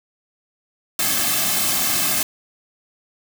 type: noise with comb filter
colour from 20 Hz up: white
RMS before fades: -20 dBFS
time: 0.99-2.23 s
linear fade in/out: 2 ms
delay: 2.1 ms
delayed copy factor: -0.95
effects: none